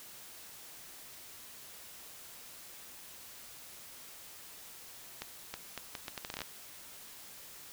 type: accelerating click train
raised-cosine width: 0.2 ms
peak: -21 dBFS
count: 13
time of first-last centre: 5.22-6.418 s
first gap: 320 ms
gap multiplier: 0.74
effects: white hiss -51 dBFS RMS until 7.72 s